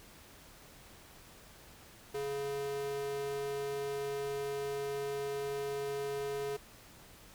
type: tone with high-pass filter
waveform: square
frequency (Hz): 140.3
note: C#3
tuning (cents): +21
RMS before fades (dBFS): -37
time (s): 2.14-6.57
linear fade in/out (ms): 10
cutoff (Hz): 360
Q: 3.6
effects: pink hiss -56 dBFS RMS until 7.34 s